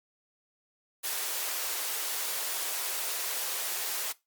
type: high-pass noise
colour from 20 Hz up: white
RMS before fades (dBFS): -33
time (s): 1.03-4.13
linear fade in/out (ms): 20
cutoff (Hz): 390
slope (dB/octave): 24
effects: noise-tail reverb RT60 0.2 s tail -19 dB re dry + Opus 48 kbps